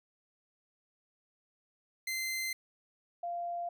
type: tone pair in turn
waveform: sawtooth / sine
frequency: 2074 / 693.3 Hz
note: C7 / F5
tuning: -16 / -13 cents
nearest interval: octave + perfect fifth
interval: 1897 cents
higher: first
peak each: -30 / -34 dBFS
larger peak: first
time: 2.07-2.53 / 3.23-3.69 s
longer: neither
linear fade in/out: 5 ms
effects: none